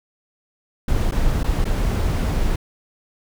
brown noise with dropouts, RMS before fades -19 dBFS, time 0.88-2.56 s, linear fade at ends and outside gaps 5 ms, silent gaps 1.112-1.12 / 1.432-1.441 / 1.644-1.652 s, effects none

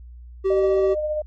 triangle tone, 384.3 Hz, G4, 34 cents flat, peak -15 dBFS, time 0.44-0.95 s, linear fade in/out 20 ms
sine tone with tremolo, 608 Hz, D#5, 40 cents flat, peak -20 dBFS, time 0.5-1.22 s, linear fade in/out 5 ms, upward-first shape sine, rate 15 Hz, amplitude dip 35%
effects added 60 Hz sine -38 dBFS peak until 1.26 s + MP3 32 kbps

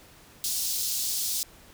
pink high-pass noise, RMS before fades -29 dBFS, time 0.44-1.43 s, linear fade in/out 0 ms, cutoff 4300 Hz, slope 24 dB/octave, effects pink hiss -53 dBFS RMS until 1.73 s

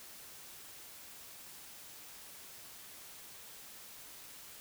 silence, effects white hiss -52 dBFS RMS until 4.6 s

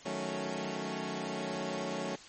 15% pulse chord, D# half-diminished seventh, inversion none, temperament equal with one note detuned, 155.56 / 185 / 218.6 / 277.2 Hz, D#3 / F#3 / A3 / C#4, 0 / 0 / -11 / 0 cents, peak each -37 / -33 / -33 / -34 dBFS, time 0.05-2.16 s, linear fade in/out 10 ms, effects white hiss -52 dBFS RMS until 2.28 s + MP3 32 kbps

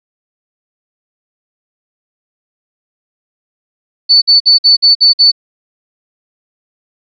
sine tone bursts, 4490 Hz, C#8, 21 cents sharp, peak -3 dBFS, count 7, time 4.09-5.318 s, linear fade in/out 20 ms, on 130 ms, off 53 ms, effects none

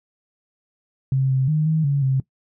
sine tone with pitch steps, 133.5 / 132 / 154 / 158.2 / 141.1 / 133.1 Hz, C3 / C3 / D#3 / D#3 / C#3 / C3, +35 / +16 / -17 / +29 / +31 / +30 cents, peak -16 dBFS, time 1.12-2.2 s, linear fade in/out 2 ms, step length 180 ms, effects noise-tail reverb RT60 0.1 s tail -19 dB re dry

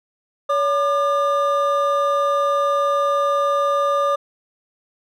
triangle tone pair together, 566.3 / 1200 Hz, C#5 / D6, +37 / +37 cents, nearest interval octave + minor second, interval 1300 cents, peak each -17 dBFS, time 0.49-4.16 s, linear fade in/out 10 ms, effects none

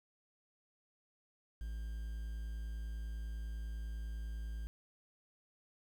triangle tone with quantisation, 55 Hz, A1, in tune, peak -37 dBFS, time 1.61-4.67 s, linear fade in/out 0 ms, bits 10, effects none

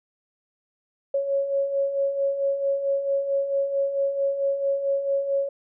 sine beating tone pair, 550 / 554.5 Hz, C#5 / C#5, -14 / 0 cents, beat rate 4.5 Hz, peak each -30 / -22 dBFS, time 1.14-5.49 s, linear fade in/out 5 ms, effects none

